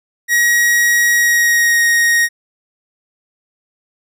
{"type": "tone with pitch glide", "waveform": "45% pulse", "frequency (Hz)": [1900, 1872.8], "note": ["A#6", "A#6"], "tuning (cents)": [33, 8], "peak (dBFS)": -10, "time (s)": [0.28, 2.29], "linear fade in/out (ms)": 50, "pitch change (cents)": -25, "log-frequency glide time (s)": [1.16, 1.83], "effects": []}